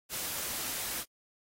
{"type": "noise", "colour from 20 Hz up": "white", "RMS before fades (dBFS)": -36, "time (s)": [0.09, 1.05], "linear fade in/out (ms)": 50, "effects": ["AAC 48 kbps"]}